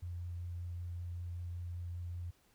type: tone with vibrato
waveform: sine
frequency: 87.31 Hz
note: F2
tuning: in tune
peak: -39 dBFS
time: 0.02-2.31 s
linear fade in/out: 10 ms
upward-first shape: triangle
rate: 5.2 Hz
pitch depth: 13 cents each way
effects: pink hiss -70 dBFS RMS until 2.54 s

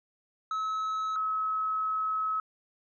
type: tone pair in turn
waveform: triangle / sine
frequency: 1291 / 1286.5 Hz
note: E6 / E6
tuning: -37 / -43 cents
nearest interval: unison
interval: 6 cents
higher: first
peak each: -27 dBFS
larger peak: neither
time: 0.51-1.16 / 1.16-2.4 s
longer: second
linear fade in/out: 2 ms
effects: resampled to 16000 Hz

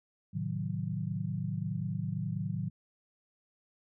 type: chord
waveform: sine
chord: A diminished seventh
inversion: none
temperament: equal with one note detuned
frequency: 110 / 133.95 / 155.56 / 185 Hz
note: A2 / C3 / Eb3 / Gb3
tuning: 0 / +41 / 0 / 0 cents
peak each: -37 / -40 / -36 / -37 dBFS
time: 0.33-2.7 s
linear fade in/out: 20 ms
effects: none

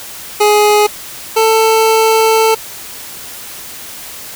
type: tone pair in turn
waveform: 25% pulse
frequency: 418.3 / 444.1 Hz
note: G#4 / A4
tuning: +12 / +16 cents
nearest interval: minor second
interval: 104 cents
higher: second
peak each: -3 / -4 dBFS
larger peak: first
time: 0.4-0.87 / 1.36-2.55 s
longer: second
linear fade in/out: 10 ms
effects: white hiss -29 dBFS RMS until 4.35 s

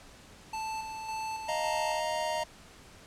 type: tone with tremolo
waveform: square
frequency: 880 Hz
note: A5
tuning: in tune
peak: -34 dBFS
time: 0.53-2 s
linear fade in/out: 5 ms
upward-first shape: square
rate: 1.8 Hz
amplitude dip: 40%
type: chord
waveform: square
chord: Eb suspended second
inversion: none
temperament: just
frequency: 622.3 / 700 / 933.4 Hz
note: Eb5 / F5 / Bb5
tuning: 0 / +4 / +2 cents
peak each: -34 / -38 / -34 dBFS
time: 1.48-2.44 s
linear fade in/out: 10 ms
effects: pink hiss -53 dBFS RMS until 3.06 s + low-pass 9000 Hz 12 dB/octave

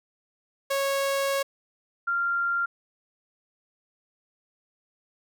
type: tone pair in turn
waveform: sawtooth / sine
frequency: 551 / 1388.4 Hz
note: C#5 / F6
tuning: -11 / -11 cents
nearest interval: octave + major third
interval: 1600 cents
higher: second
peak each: -20 / -23 dBFS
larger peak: first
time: 0.7-1.43 / 2.07-2.66 s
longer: first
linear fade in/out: 10 ms
effects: none

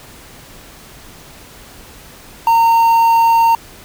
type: tone with quantisation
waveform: triangle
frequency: 918 Hz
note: A#5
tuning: 27 cents flat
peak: -6 dBFS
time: 2.47-3.55 s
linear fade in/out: 2 ms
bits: 5
effects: pink hiss -39 dBFS RMS until 3.84 s

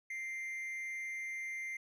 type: tone with amplitude modulation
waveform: triangle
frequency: 2093 Hz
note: C7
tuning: in tune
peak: -35 dBFS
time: 0.1-1.77 s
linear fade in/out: 5 ms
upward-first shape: sine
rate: 242 Hz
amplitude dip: 40%
effects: none

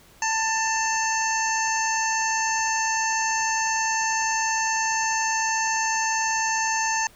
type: harmonic tone with a mistuned harmonic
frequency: 889 Hz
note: A5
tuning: 18 cents sharp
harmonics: 1 / 2 / 3 / 5 / 6 / 7 / 8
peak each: -25 / -27 / -32 / -37 / -38 / -28 / -37 dBFS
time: 0.22-7.07 s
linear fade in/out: 2 ms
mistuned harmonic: 7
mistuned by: +27 cents
effects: pink hiss -53 dBFS RMS until 7.15 s

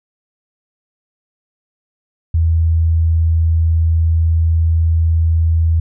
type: tone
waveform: sine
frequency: 81.8 Hz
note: E2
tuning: 13 cents flat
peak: -10 dBFS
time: 2.34-5.8 s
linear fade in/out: 5 ms
effects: none

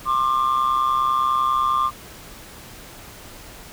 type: tone pair together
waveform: sine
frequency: 1062 / 1192 Hz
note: C6 / D6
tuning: +25 / +25 cents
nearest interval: major second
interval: 200 cents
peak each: -19 / -17 dBFS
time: 0.05-1.91 s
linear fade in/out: 50 ms
effects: tanh soft clip ceiling -14 dBFS + pink hiss -41 dBFS RMS until 3.72 s

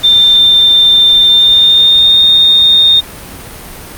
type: tone with pitch glide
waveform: sine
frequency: 3587 to 3667 Hz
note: A7 to A#7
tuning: +33 to -29 cents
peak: -3 dBFS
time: 0.03-3.01 s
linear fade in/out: 20 ms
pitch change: +38 cents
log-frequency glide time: 1.17-2.2 s
effects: pink hiss -28 dBFS RMS until 3.97 s + Opus 48 kbps

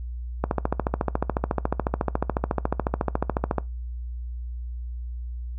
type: click train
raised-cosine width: 1 ms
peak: -8 dBFS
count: 45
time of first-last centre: 0.44-3.583 s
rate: 14 Hz
effects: noise-tail reverb RT60 0.2 s tail -21 dB re dry + added 60 Hz sine -30 dBFS peak until 5.58 s

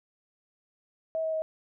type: tone with pitch steps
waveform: sine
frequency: 644 / 638.8 / 633.7 Hz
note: E5 / D#5 / D#5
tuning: -41 / +45 / +32 cents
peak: -27 dBFS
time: 1.15-1.42 s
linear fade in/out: 0 ms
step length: 90 ms
effects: none

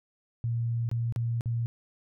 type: tone with dropouts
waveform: sine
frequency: 116.9 Hz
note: A#2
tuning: 5 cents sharp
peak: -26 dBFS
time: 0.44-1.66 s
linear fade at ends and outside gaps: 0 ms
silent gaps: 0.89-0.914 / 1.124-1.161 / 1.409-1.458 s
effects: none

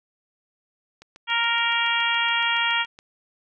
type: click train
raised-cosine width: 0.2 ms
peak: -27 dBFS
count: 15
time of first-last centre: 1.02-2.989 s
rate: 7.11 Hz
type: harmonic tone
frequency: 466.2 Hz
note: A#4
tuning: in tune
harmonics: 2 / 3 / 4 / 5 / 6 / 7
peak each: -27 / -27 / -27 / -27 / -27 / -27 dBFS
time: 1.27-2.86 s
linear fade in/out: 50 ms
effects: none

